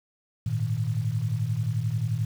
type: chord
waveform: sine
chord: Ab suspended second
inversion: none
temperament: equal with one note detuned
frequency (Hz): 103.83 / 115.2 / 155.56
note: Ab2 / Bb2 / Eb3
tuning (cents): 0 / -20 / 0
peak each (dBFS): -31 / -26 / -31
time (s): 0.46-2.25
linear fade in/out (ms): 5
effects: 8-bit